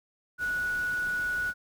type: tone in noise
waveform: sine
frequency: 1468 Hz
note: F#6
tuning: 14 cents flat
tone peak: -27 dBFS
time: 0.38-1.54 s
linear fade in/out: 50 ms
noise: pink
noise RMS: -45 dBFS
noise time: 0.38-1.54 s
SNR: +15 dB
effects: none